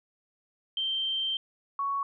sine tone pair in turn, 3136 / 1114.2 Hz, G7 / C#6, 0 / +9 cents, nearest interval octave + tritone, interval 1791 cents, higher first, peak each -27 dBFS, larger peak neither, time 0.77-1.37 / 1.79-2.03 s, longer first, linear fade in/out 2 ms, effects none

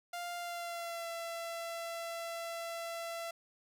sawtooth tone with pitch glide, 698.5 to 672 Hz, F5 to E5, 0 to +33 cents, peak -35 dBFS, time 0.13-3.31 s, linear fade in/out 5 ms, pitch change -67 cents, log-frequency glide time 0.37-1.08 s, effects none

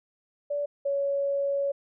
sine tone pair in turn, 578 / 559.6 Hz, D5 / C#5, -28 / +16 cents, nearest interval minor second, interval 56 cents, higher first, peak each -26 / -24 dBFS, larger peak second, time 0.5-0.66 / 0.85-1.72 s, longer second, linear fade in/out 10 ms, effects none

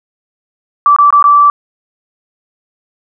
sine tone with dropouts, 1162 Hz, D6, 19 cents flat, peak -3 dBFS, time 0.86-1.5 s, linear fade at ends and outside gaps 1 ms, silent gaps 0.963-0.986 / 1.105-1.126 / 1.226-1.241 s, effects none

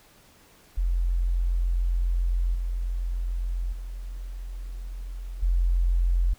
sine tone with level steps, 43.65 Hz, F1, in tune, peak -21 / -25 / -32 / -19 dBFS, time 0.77-6.34 s, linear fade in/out 10 ms, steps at 2.54 / 3.72 / 5.42 s, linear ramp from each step 10 ms, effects pink hiss -56 dBFS RMS until 6.38 s

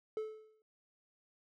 triangle tone with exponential decay, 434.5 Hz, A4, 22 cents flat, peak -31 dBFS, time 0.17-0.62 s, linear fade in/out 1 ms, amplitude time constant 96 ms, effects none

